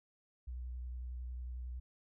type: tone with vibrato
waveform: sine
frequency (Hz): 61.74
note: B1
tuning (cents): 0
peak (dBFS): -40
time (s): 0.47-1.8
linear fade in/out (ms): 10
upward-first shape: square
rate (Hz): 11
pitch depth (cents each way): 19
effects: none